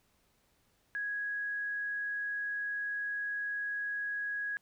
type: tone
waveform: sine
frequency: 1661.2 Hz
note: G#6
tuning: in tune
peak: -33 dBFS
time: 0.95-4.57 s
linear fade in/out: 0 ms
effects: pink hiss -72 dBFS RMS until 4.61 s